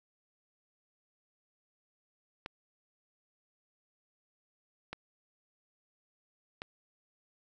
clicks, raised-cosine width 0.3 ms, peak -23 dBFS, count 3, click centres 2.461 / 4.93 / 6.619 s, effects none

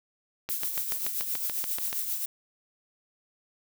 click train, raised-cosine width 0.2 ms, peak -16 dBFS, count 11, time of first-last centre 0.49-1.929 s, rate 6.95 Hz
violet noise with tremolo, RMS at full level -29 dBFS, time 0.49-2.26 s, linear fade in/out 10 ms, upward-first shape triangle, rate 7.5 Hz, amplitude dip 55%
effects none

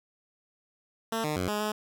10% pulse tone with pitch steps, 225.5 / 151.7 / 91.1 / 209.2 / 212.3 Hz, A3 / D#3 / F#2 / G#3 / G#3, +43 / -44 / -26 / +13 / +38 cents, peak -20 dBFS, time 1.12-1.72 s, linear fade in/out 5 ms, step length 120 ms, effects none

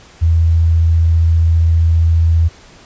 sine tone with vibrato, 82.41 Hz, E2, in tune, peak -8 dBFS, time 0.21-2.49 s, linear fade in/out 20 ms, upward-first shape triangle, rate 15 Hz, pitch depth 11 cents each way, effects pink hiss -42 dBFS RMS until 2.85 s + resampled to 16000 Hz

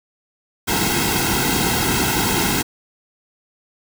pink noise with comb filter, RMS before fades -19 dBFS, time 0.67-2.63 s, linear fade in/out 20 ms, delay 1.7 ms, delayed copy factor -0.9, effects none

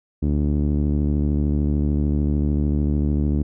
sawtooth tone with low-pass filter, 73.4 Hz, D2, in tune, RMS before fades -20 dBFS, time 0.22-3.43 s, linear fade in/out 10 ms, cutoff 280 Hz, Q 2.1, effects none

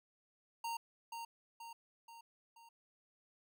square tone with echo, 925 Hz, A#5, 14 cents flat, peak -39 dBFS, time 0.64-0.77 s, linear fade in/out 5 ms, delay 480 ms, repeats 4, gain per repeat -5 dB, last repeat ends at 2.69 s, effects none

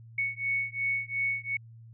sine beating tone pair, 2217 / 2219.8 Hz, C#7 / C#7, 0 / +2 cents, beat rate 2.8 Hz, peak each -31 dBFS, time 0.18-1.57 s, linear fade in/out 5 ms, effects added 114 Hz sine -47 dBFS peak until 1.93 s

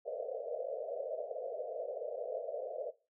white band-pass noise, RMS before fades -40 dBFS, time 0.05-2.91 s, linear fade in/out 20 ms, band 450 to 660 Hz, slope 96 dB/octave, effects noise-tail reverb RT60 0.3 s tail -18 dB re dry

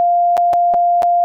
sine tone with dropouts, 698.5 Hz, F5, in tune, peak -10 dBFS, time 0-1.24 s, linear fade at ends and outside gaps 0 ms, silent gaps 0.369-0.377 / 0.532-0.536 / 0.738-0.743 / 1.022-1.031 s, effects none

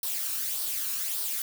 blue noise with flanger, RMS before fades -31 dBFS, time 0.03-1.42 s, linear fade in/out 2 ms, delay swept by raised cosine 0.21 to 0.75 ms, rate 1.7 Hz, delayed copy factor +0.5, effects none

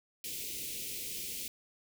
white band-stop noise, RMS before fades -40 dBFS, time 0.24-1.48 s, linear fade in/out 2 ms, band 510 to 2200 Hz, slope 48 dB/octave, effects none

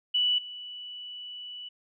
sine tone with level steps, 2960 Hz, F#7, in tune, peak -22 / -38 dBFS, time 0.14-1.69 s, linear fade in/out 10 ms, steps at 0.38 s, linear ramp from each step 5 ms, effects none

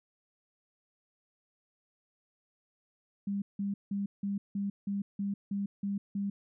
sine tone bursts, 200 Hz, G3, 35 cents sharp, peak -30 dBFS, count 10, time 3.27-6.3 s, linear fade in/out 5 ms, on 150 ms, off 170 ms, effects none

